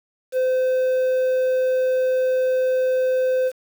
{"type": "tone with quantisation", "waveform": "triangle", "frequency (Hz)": 514, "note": "C5", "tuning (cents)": -31, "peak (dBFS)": -15, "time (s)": [0.32, 3.52], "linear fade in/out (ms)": 50, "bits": 7, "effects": []}